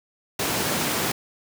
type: high-pass noise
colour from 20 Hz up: pink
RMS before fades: -25 dBFS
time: 0.39-1.12 s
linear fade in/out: 5 ms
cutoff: 160 Hz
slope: 12 dB/octave
effects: none